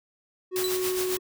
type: tone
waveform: triangle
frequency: 369 Hz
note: F#4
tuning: 5 cents flat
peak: -24 dBFS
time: 0.51-1.19 s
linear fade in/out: 50 ms
type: noise with tremolo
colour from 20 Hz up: white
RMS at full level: -30 dBFS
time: 0.56-1.17 s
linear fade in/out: 0 ms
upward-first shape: sine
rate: 7.3 Hz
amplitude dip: 60%
type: tone with exponential decay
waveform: sawtooth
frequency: 3981 Hz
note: B7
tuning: 13 cents sharp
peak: -23 dBFS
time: 0.64-0.82 s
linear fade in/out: 2 ms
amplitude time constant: 37 ms
effects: none